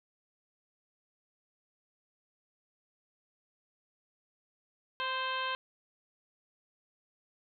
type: harmonic tone with a mistuned harmonic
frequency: 523.3 Hz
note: C5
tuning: in tune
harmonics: 1 / 2 / 3 / 4 / 5 / 6 / 7 / 8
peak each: -43 / -35 / -38 / -47 / -41 / -40 / -47 / -49 dBFS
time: 5-5.55 s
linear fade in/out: 0 ms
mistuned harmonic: 2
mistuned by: -20 cents
effects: none